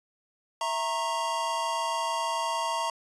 square chord, A# diminished, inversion second, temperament equal with one note detuned, 659.3 / 932.3 / 1088.4 Hz, E5 / A#5 / C#6, 0 / 0 / -32 cents, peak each -35 / -30 / -34 dBFS, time 0.61-2.9 s, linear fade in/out 2 ms, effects resampled to 22050 Hz

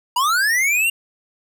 square linear sweep, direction up, 938 to 2816 Hz, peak -16 dBFS, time 0.16-0.9 s, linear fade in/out 5 ms, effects none

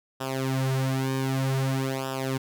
sawtooth tone with flanger, 133 Hz, C3, 29 cents sharp, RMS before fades -27 dBFS, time 0.2-2.38 s, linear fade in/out 10 ms, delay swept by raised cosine 0.46 to 6.06 ms, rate 0.53 Hz, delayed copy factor -0.9, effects none

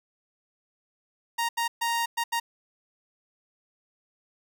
sawtooth tone bursts at uneven times, 932.3 Hz, A#5, in tune, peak -21 dBFS, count 5, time 1.38-1.49 / 1.57-1.68 / 1.81-2.06 / 2.17-2.24 / 2.32-2.4 s, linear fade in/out 10 ms, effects none

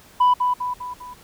sine tone with echo, 992 Hz, B5, 7 cents sharp, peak -10 dBFS, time 0.2-0.34 s, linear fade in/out 10 ms, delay 200 ms, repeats 4, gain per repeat -6 dB, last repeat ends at 1.14 s, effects tanh soft clip ceiling -11 dBFS + pink hiss -49 dBFS RMS until 1.23 s

